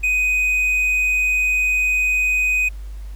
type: tone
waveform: triangle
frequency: 2500 Hz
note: D#7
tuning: 8 cents sharp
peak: -14 dBFS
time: 0.03-2.69 s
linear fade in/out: 10 ms
effects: added 50 Hz sine -29 dBFS peak until 3.15 s + pink hiss -52 dBFS RMS until 3.15 s